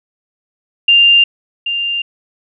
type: tone with echo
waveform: sine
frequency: 2794 Hz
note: F7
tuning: in tune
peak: -5 dBFS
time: 0.88-1.24 s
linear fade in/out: 5 ms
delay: 780 ms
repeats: 1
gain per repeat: -10 dB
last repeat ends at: 2.02 s
effects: none